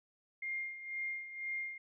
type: tone with tremolo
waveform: sine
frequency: 2118 Hz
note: C7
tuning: 21 cents sharp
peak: -35 dBFS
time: 0.42-1.78 s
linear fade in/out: 5 ms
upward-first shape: sine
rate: 2 Hz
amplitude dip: 70%
effects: none